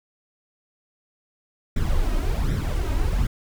brown noise with flanger, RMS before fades -22 dBFS, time 1.76-3.27 s, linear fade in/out 5 ms, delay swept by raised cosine 0.53 to 3.23 ms, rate 1.3 Hz, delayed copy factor +0.7, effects none

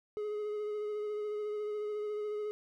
triangle tone with vibrato, 420.6 Hz, G#4, 22 cents sharp, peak -32 dBFS, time 0.17-2.51 s, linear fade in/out 0 ms, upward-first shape sine, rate 14 Hz, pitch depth 19 cents each way, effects none

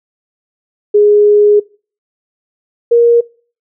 sine tone pair in turn, 415.3 / 470.8 Hz, G#4 / A#4, 0 / +17 cents, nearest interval major second, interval 217 cents, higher second, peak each -4 dBFS, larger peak neither, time 0.94-1.6 / 2.91-3.21 s, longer first, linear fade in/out 10 ms, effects noise-tail reverb RT60 0.4 s tail -23 dB re dry

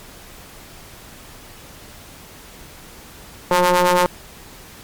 sawtooth ring-modulated tone, 177.6 Hz, F3, 29 cents sharp, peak -6 dBFS, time 3.51-4.06 s, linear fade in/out 0 ms, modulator 715 Hz, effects pink hiss -41 dBFS RMS until 4.83 s + MP3 96 kbps

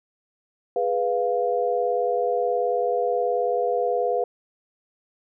sine chord, F diminished, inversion first, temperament equal, 415.3 / 493.9 / 698.5 Hz, Ab4 / Cb5 / F5, 0 / 0 / 0 cents, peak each -27 / -23 / -25 dBFS, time 0.76-4.24 s, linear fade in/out 2 ms, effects none

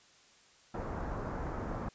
pink low-pass noise, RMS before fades -38 dBFS, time 0.74-1.89 s, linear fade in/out 5 ms, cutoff 1400 Hz, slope 24 dB/octave, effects white hiss -62 dBFS RMS until 1.94 s + resampled to 16000 Hz

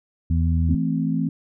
harmonic tone, 82.41 Hz, E2, in tune, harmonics 1 / 2 / 3, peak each -18 / -24 / -28 dBFS, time 0.3-0.75 s, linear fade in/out 5 ms
sine chord, A minor, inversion second, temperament equal, 164.81 / 220 / 261.6 Hz, E3 / A3 / C4, 0 / 0 / 0 cents, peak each -23 / -26 / -24 dBFS, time 0.69-1.29 s, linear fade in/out 5 ms
effects none

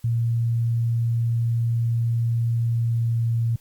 sine tone with pitch glide, 116.54 to 115.8 Hz, A#2 to A#2, 0 to -11 cents, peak -19 dBFS, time 0.04-3.56 s, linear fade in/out 5 ms, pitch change -11 cents, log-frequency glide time 2.73-3.25 s, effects white hiss -58 dBFS RMS until 3.6 s + Opus 48 kbps

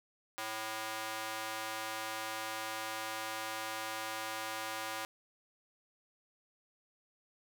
square tone with high-pass filter, 110 Hz, A2, in tune, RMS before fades -40 dBFS, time 0.38-5.05 s, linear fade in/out 0 ms, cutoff 880 Hz, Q 0.92, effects none

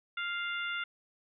harmonic tone, 698.5 Hz, F5, in tune, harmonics 2 / 3 / 4 / 5, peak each -35 / -39 / -41 / -43 dBFS, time 0.17-0.84 s, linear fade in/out 5 ms, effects none

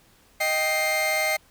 40% pulse tone cluster, 624 / 781 / 2103 Hz, D#5 / G5 / C7, +5 / -7 / +8 cents, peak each -26 / -29 / -23 dBFS, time 0.4-1.37 s, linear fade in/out 10 ms, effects pink hiss -58 dBFS RMS until 1.5 s

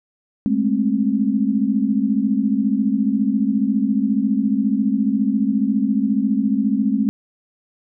sine tone cluster, 205.1 / 219.6 / 267.1 Hz, G#3 / A3 / C4, -21 / -3 / +36 cents, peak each -20 dBFS, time 0.46-7.09 s, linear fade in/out 0 ms, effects none

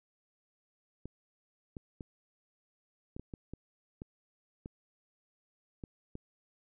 clicks, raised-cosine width 3 ms, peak -29 dBFS, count 11, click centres 1.056 / 1.768 / 2.008 / 3.165 / 3.196 / 3.338 / 3.536 / 4.019 / 4.659 / 5.838 / 6.154 s, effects none

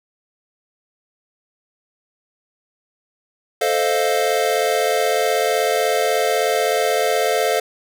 square chord, F dominant seventh, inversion first, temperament equal, 440 / 523.3 / 622.3 / 698.5 Hz, A4 / C5 / Eb5 / F5, 0 / 0 / 0 / 0 cents, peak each -22 / -23 / -24 / -22 dBFS, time 3.61-7.6 s, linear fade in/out 5 ms, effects none

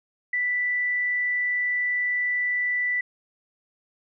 sine tone, 1975.5 Hz, B6, in tune, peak -22 dBFS, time 0.33-3.01 s, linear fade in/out 5 ms, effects none

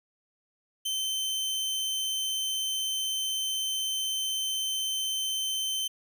sawtooth tone, 3088 Hz, G7, 27 cents flat, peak -25 dBFS, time 0.85-5.88 s, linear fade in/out 10 ms, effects none

